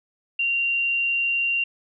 sine tone, 2766 Hz, F7, 17 cents flat, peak -20 dBFS, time 0.39-1.64 s, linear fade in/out 5 ms, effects none

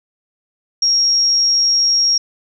sine tone, 5588 Hz, F8, in tune, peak -11 dBFS, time 0.82-2.18 s, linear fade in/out 5 ms, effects none

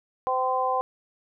harmonic tone, 257.4 Hz, C4, 28 cents flat, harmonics 2 / 3 / 4, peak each -28 / -26 / -26 dBFS, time 0.27-0.81 s, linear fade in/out 0 ms, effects none

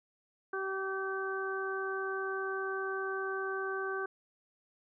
harmonic tone, 385 Hz, G4, 31 cents flat, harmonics 1 / 2 / 3 / 4, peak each -36 / -44 / -40 / -38 dBFS, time 0.53-4.06 s, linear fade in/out 5 ms, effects none

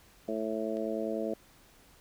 harmonic tone, 110 Hz, A2, in tune, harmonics 2 / 3 / 4 / 5 / 6, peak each -37 / -37 / -37 / -37 / -37 dBFS, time 0.28-1.34 s, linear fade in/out 5 ms
click, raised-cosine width 0.2 ms, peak -36 dBFS, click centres 0.77 s
effects pink hiss -60 dBFS RMS until 2 s

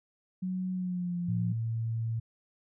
sine tone with pitch glide, 184.9 to 174.52 Hz, F#3 to F3, -1 to -1 cents, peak -30 dBFS, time 0.42-1.53 s, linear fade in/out 10 ms, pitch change -100 cents, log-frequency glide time 0.73-1.18 s
sine tone, 113.7 Hz, A#2, 43 cents flat, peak -29 dBFS, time 1.28-2.2 s, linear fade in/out 10 ms
effects none

